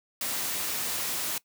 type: noise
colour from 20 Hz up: white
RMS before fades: -31 dBFS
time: 0.21-1.38 s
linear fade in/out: 2 ms
effects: noise-tail reverb RT60 0.1 s tail -20 dB re dry + high-pass 100 Hz 12 dB/octave